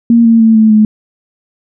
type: tone with pitch steps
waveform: sine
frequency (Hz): 233.1 / 228.3 / 223.6 / 219 / 214.5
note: A#3 / A#3 / A3 / A3 / A3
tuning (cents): 0 / -36 / +28 / -8 / -44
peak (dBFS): -3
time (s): 0.1-0.85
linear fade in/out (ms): 2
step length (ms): 150
effects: none